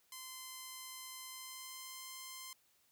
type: tone with pitch glide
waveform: 5% pulse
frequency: 1035 to 1045.2 Hz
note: C6 to C6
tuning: -19 to -2 cents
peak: -35 dBFS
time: 0.12-2.53 s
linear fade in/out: 2 ms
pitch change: +17 cents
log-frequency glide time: 1.29-2.18 s
effects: white hiss -73 dBFS RMS until 2.91 s